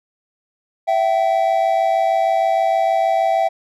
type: tone pair together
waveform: triangle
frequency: 663.6 / 770 Hz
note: E5 / G5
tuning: +11 / -31 cents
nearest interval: minor third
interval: 258 cents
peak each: -15 dBFS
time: 0.87-3.49 s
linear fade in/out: 20 ms
effects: none